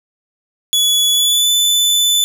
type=tone with pitch glide; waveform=sawtooth; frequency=3400 to 3504 Hz; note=G#7 to A7; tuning=+40 to -8 cents; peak=-8 dBFS; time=0.73-2.24 s; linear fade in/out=0 ms; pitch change=+52 cents; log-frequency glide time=1.12-1.5 s; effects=none